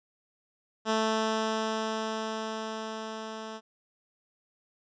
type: tone with level ramp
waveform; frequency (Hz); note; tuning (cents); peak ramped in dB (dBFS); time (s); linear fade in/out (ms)
10% pulse; 220; A3; 0; -16 to -30; 0.85-3.61; 50
effects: resampled to 16000 Hz